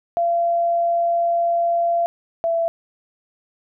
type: tone pair in turn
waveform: sine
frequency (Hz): 684 / 668.4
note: F5 / E5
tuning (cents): -36 / +24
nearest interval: unison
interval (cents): 40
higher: first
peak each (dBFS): -16 / -17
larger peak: first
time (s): 0.17-2.06 / 2.44-2.68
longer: first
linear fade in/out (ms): 0
effects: none